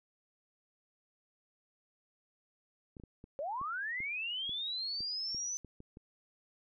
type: clicks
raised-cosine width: 3 ms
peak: -37 dBFS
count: 12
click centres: 2.968 / 2.999 / 3.037 / 3.241 / 3.614 / 4.004 / 4.494 / 5.006 / 5.347 / 5.647 / 5.804 / 5.971 s
type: linear sweep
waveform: sine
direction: up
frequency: 531 to 6090 Hz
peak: -35 dBFS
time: 3.39-5.57 s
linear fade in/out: 0 ms
effects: none